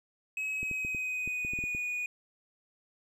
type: tone with pitch glide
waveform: triangle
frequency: 2557 to 2463 Hz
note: D#7 to D#7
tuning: +47 to -18 cents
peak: -30 dBFS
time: 0.37-2.06 s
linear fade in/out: 2 ms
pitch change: -65 cents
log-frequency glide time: 0.52-1.66 s
type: clicks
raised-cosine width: 3 ms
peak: -29 dBFS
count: 10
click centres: 0.63 / 0.713 / 0.849 / 0.948 / 1.276 / 1.449 / 1.535 / 1.589 / 1.639 / 1.749 s
effects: none